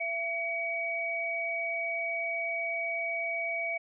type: tone pair together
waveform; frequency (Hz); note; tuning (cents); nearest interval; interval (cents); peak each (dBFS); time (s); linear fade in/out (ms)
sine; 673 / 2264; E5 / C#7; +36 / +36; octave + major sixth; 2100; -35 / -31; 0-3.78; 10
effects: none